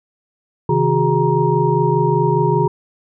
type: tone cluster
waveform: sine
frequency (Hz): 134 / 159 / 367.2 / 414.2 / 940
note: C3 / D#3 / F#4 / G#4 / A#5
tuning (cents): +42 / +38 / -13 / -5 / +14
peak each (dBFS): -19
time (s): 0.69-2.68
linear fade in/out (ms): 5
effects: none